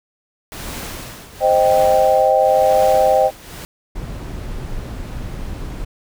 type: noise with tremolo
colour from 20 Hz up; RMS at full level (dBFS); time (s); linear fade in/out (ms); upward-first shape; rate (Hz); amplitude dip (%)
pink; -28; 0.52-3.65; 0; triangle; 0.96; 80
type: chord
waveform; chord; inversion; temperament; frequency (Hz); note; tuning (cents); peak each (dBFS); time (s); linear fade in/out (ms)
sine; C minor; none; equal; 523.3 / 622.3 / 784; C5 / Eb5 / G5; 0 / 0 / 0; -15; 1.4-3.31; 50
type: noise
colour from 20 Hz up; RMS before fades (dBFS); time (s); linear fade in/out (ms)
brown; -27; 3.95-5.85; 10
effects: none